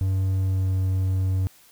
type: tone with pitch glide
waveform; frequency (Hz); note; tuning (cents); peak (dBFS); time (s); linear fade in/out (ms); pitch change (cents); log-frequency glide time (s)
triangle; 95.1 to 94.06; F#2 to F#2; +48 to +29; -18; 0.01-1.47; 0; -19; 0.38-0.72
effects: white hiss -54 dBFS RMS until 1.71 s